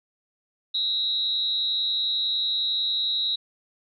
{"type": "tone with amplitude modulation", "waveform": "sine", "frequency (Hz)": 3872, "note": "B7", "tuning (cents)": -35, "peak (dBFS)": -19, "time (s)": [0.74, 3.36], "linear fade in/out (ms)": 10, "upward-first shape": "sine", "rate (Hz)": 231, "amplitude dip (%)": 75, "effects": []}